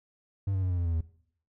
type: tone with pitch steps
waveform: triangle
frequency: 98 / 94.99 / 92.07 / 89.25 / 86.5 / 83.85 / 81.27 Hz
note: G2 / F#2 / F#2 / F2 / F2 / E2 / E2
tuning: 0 / +46 / -8 / +38 / -16 / +30 / -24 cents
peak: -24 dBFS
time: 0.47-1.009 s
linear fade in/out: 5 ms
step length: 77 ms
effects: noise-tail reverb RT60 0.6 s tail -18 dB re dry